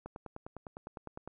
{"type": "click train", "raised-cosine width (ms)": 1, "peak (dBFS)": -29, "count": 13, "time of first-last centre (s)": [0.06, 1.276], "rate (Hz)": 9.87, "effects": []}